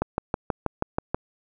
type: click train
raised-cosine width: 1 ms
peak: -9 dBFS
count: 8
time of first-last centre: 0.02-1.145 s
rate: 6.22 Hz
effects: none